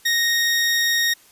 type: tone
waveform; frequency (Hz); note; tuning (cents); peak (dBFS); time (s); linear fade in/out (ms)
20% pulse; 1864.7; A#6; 0; -12; 0.05-1.14; 10
effects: white hiss -52 dBFS RMS until 1.31 s + resampled to 32000 Hz